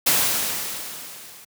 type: noise with level ramp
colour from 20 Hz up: white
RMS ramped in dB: -17 to -45 dBFS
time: 0.06-1.45 s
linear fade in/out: 10 ms
effects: high-pass 100 Hz 12 dB/octave